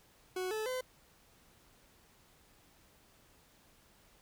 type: tone with pitch steps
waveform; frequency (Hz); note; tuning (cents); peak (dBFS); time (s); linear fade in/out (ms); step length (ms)
40% pulse; 369.3 / 434.1 / 510.3; F#4 / A4 / C5; -3 / -23 / -43; -34; 0.36-0.81; 5; 150
effects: pink hiss -65 dBFS RMS until 4.21 s